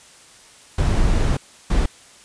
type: noise bursts at uneven times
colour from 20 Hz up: brown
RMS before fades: -17 dBFS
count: 2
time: 0.78-1.37 / 1.7-1.86 s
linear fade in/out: 5 ms
effects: white hiss -47 dBFS RMS until 2.24 s + resampled to 22050 Hz